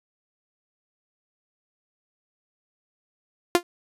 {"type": "tone with exponential decay", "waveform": "sawtooth", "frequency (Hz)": 349.2, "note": "F4", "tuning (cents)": 0, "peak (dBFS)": -7, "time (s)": [3.55, 3.63], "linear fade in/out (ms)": 1, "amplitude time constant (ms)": 16, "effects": ["resampled to 32000 Hz"]}